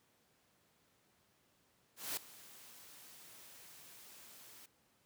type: noise with ADSR envelope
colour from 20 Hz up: white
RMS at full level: -38 dBFS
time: 1.96-4.66 s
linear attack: 210 ms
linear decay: 4 ms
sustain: -19 dB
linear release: 5 ms
effects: pink hiss -73 dBFS RMS until 5.05 s + high-pass 100 Hz 12 dB/octave